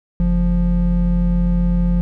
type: tone pair together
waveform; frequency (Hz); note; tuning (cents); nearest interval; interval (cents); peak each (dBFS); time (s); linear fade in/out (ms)
triangle; 46.25 / 174.61; F#1 / F3; 0 / 0; octave + major seventh; 2300; -14; 0.2-2.01; 0
effects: none